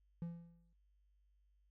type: tone with exponential decay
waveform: triangle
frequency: 169.7 Hz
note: F3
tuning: 49 cents flat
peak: -36 dBFS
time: 0.22-0.73 s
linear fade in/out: 0 ms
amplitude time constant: 110 ms
effects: noise-tail reverb RT60 0.1 s tail -18 dB re dry + added 50 Hz sine -70 dBFS peak until 1.7 s